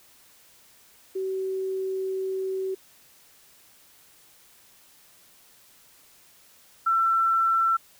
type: tone pair in turn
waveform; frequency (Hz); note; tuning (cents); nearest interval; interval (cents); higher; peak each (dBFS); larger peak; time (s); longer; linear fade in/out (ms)
sine; 380.4 / 1342.7; F#4 / E6; +48 / +31; octave + minor seventh; 2183; second; -26 / -19; second; 1.15-2.75 / 6.86-7.77; first; 10
effects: white hiss -56 dBFS RMS until 7.99 s